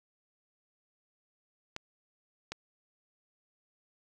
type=clicks; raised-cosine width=0.2 ms; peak=-20 dBFS; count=2; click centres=1.764 / 2.52 s; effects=none